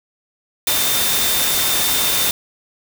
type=tone in noise; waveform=sine; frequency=3604 Hz; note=A7; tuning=41 cents sharp; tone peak=-23 dBFS; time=0.67-2.31 s; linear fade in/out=2 ms; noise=white; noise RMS=-18 dBFS; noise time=0.67-2.31 s; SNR=-8 dB; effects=none